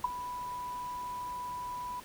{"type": "tone with ADSR envelope", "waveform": "sine", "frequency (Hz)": 987.8, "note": "B5", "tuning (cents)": 0, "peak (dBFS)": -22, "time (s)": [0.04, 2], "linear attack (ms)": 5, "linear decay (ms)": 16, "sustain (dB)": -14, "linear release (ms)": 3, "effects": ["pink hiss -51 dBFS RMS until 2.04 s"]}